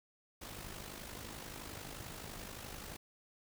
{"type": "noise with amplitude modulation", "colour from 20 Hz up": "pink", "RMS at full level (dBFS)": -45, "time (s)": [0.41, 2.97], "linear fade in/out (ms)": 10, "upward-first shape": "sine", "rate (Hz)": 51.5, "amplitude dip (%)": 55, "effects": []}